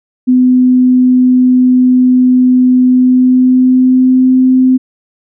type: tone with pitch glide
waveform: sine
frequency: 252.7 to 257.4 Hz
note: B3 to C4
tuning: +40 to -28 cents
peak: -4 dBFS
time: 0.27-4.78 s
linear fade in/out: 20 ms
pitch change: +32 cents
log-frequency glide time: 2.87-4.36 s
effects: none